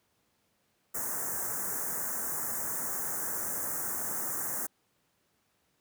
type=band-stop noise; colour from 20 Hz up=white; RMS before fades=-34 dBFS; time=0.94-4.67 s; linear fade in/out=10 ms; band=1800 to 6300 Hz; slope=48 dB/octave; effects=pink hiss -73 dBFS RMS until 5.8 s + high-pass 100 Hz 12 dB/octave